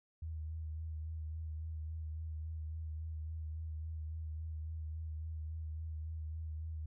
sine tone with vibrato, 79 Hz, D#2, 27 cents sharp, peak -39 dBFS, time 0.22-6.86 s, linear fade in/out 5 ms, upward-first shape sine, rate 3.6 Hz, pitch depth 31 cents each way, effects none

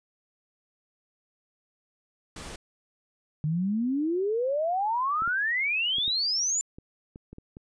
pink noise, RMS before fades -40 dBFS, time 2.36-2.56 s, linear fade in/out 5 ms
sine exponential sweep, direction up, 147.7 to 7220 Hz, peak -24 dBFS, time 3.44-6.61 s, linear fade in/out 0 ms
clicks, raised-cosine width 3 ms, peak -30 dBFS, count 9, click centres 5.221 / 5.277 / 5.984 / 6.079 / 6.785 / 7.159 / 7.33 / 7.384 / 7.569 s
effects resampled to 22050 Hz

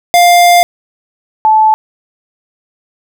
square / sine tone pair in turn, 701 / 869.9 Hz, F5 / A5, +6 / -20 cents, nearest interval major third, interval 374 cents, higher second, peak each -4 dBFS, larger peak neither, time 0.14-0.63 / 1.45-1.74 s, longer first, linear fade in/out 0 ms, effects none

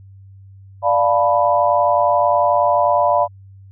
sine chord, B half-diminished seventh, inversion first, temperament equal, 587.3 / 698.5 / 880 / 987.8 Hz, D5 / F5 / A5 / B5, 0 / 0 / 0 / 0 cents, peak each -17 / -17 / -22 / -17 dBFS, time 0.82-3.28 s, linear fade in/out 50 ms, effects added 97 Hz sine -39 dBFS peak until 3.71 s

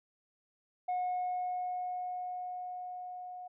sine tone with level ramp, 726 Hz, F#5, 33 cents flat, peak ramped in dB -28 to -42 dBFS, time 0.88-3.48 s, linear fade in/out 10 ms, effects tanh soft clip ceiling -29 dBFS

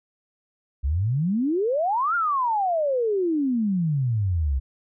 sine exponential two-way sweep, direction up then down, 63 to 1432 to 63 Hz, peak -20 dBFS, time 0.83-4.6 s, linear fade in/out 20 ms, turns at 2.15 s, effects none

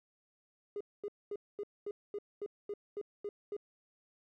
triangle tone bursts, 410 Hz, G#4, 22 cents flat, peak -33 dBFS, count 11, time 0.76-3.566 s, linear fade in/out 2 ms, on 46 ms, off 230 ms, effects tanh soft clip ceiling -33 dBFS

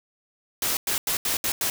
white noise bursts at uneven times, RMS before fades -25 dBFS, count 6, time 0.62-0.77 / 0.87-0.98 / 1.07-1.17 / 1.25-1.37 / 1.44-1.52 / 1.61-1.7 s, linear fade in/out 2 ms, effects none

